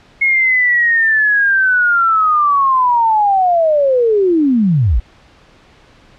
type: linear sweep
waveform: sine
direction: down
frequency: 2173 to 42.43 Hz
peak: -9 dBFS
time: 0.21-5 s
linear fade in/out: 10 ms
effects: pink hiss -46 dBFS RMS until 6.18 s + low-pass 4000 Hz 12 dB/octave